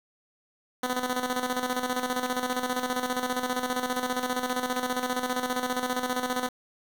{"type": "tone with tremolo", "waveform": "10% pulse", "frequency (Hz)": 251.2, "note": "B3", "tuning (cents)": 30, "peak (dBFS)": -17, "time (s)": [0.83, 6.49], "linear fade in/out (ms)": 5, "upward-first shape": "square", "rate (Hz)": 15, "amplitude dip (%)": 60, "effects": ["8-bit"]}